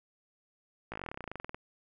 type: slowing click train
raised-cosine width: 0.5 ms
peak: -24 dBFS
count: 21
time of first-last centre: 0.92-1.545 s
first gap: 17 ms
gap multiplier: 1.06
effects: none